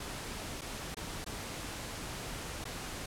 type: noise with dropouts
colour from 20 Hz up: pink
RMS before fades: -41 dBFS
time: 0-3.06 s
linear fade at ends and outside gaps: 5 ms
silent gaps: 0.611-0.616 / 0.946-0.968 / 1.245-1.262 / 2.642-2.652 s
effects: low-pass 11000 Hz 12 dB/octave